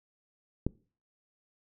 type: click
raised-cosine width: 3 ms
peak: -15 dBFS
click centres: 0.666 s
effects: noise-tail reverb RT60 0.4 s tail -23 dB re dry